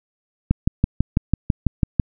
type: click train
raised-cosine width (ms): 5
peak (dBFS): -3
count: 10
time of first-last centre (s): 0.51-1.998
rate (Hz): 6.05
effects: none